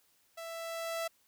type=tone with level ramp; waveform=sawtooth; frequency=662 Hz; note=E5; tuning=7 cents sharp; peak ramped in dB=-38 to -29 dBFS; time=0.37-1.08 s; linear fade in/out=10 ms; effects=white hiss -70 dBFS RMS until 1.27 s